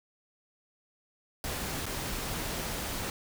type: noise with dropouts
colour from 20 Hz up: pink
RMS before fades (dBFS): -35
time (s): 1.44-3.1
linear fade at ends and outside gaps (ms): 1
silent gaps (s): 1.857-1.864
effects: none